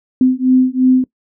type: beating tone pair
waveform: sine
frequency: 255.3 / 258.2 Hz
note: C4 / C4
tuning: -42 / -23 cents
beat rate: 2.9 Hz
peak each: -12 dBFS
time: 0.21-1.04 s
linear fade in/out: 2 ms
effects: noise-tail reverb RT60 0.1 s tail -21 dB re dry